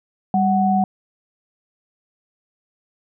sine tone pair together, 197 / 743.8 Hz, G3 / F#5, +9 / +9 cents, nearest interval octave + major seventh, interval 2300 cents, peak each -17 dBFS, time 0.34-0.84 s, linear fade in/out 2 ms, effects none

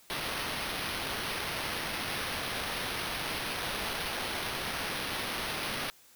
white noise with sample-and-hold, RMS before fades -35 dBFS, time 0.1-5.9 s, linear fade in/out 0 ms, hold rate 7350 Hz, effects white hiss -59 dBFS RMS until 6.15 s

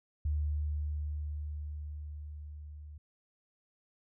sine tone with level ramp, 74.7 Hz, D2, 30 cents sharp, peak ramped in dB -28 to -45 dBFS, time 0.25-2.98 s, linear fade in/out 5 ms, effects none

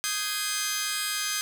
10% pulse chord, Ab major seventh, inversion second, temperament just, 1245.9 / 1557.4 / 1661.2 / 2077 Hz, Eb6 / G6 / Ab6 / C7, +2 / -12 / 0 / -13 cents, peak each -25 dBFS, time 0.04-1.41 s, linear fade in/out 0 ms, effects 8-bit

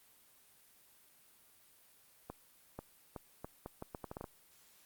accelerating click train, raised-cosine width 1 ms, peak -28 dBFS, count 12, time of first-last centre 2.3-4.242 s, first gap 490 ms, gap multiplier 0.76, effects white hiss -65 dBFS RMS until 4.85 s + Opus 32 kbps

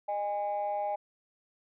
sine tone pair together, 613 / 818.3 Hz, D#5 / G#5, -26 / -26 cents, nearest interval perfect fourth, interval 500 cents, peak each -32 / -30 dBFS, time 0.08-0.96 s, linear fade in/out 10 ms, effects tanh soft clip ceiling -25 dBFS

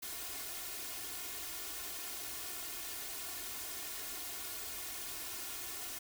white noise with comb filter, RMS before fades -43 dBFS, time 0.02-5.99 s, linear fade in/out 10 ms, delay 2.8 ms, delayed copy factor +0.95, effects none

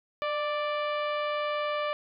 harmonic tone with a mistuned harmonic, 587.3 Hz, D5, in tune, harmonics 1 / 2 / 3 / 4 / 5 / 6 / 7 / 8, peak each -30 / -32 / -40 / -39 / -42 / -47 / -53 / -55 dBFS, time 0.22-1.93 s, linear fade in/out 0 ms, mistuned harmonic 1, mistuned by +27 cents, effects none

